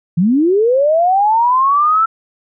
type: linear sweep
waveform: sine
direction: up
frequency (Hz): 156.8 to 1340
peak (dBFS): -9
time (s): 0.17-2.06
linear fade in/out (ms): 10
effects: none